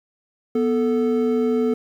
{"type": "tone pair together", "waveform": "triangle", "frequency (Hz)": [245.3, 440], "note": ["B3", "A4"], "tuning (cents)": [-12, 0], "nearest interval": "minor seventh", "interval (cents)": 1012, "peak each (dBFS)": -18, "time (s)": [0.55, 1.74], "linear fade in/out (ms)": 5, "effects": ["9-bit"]}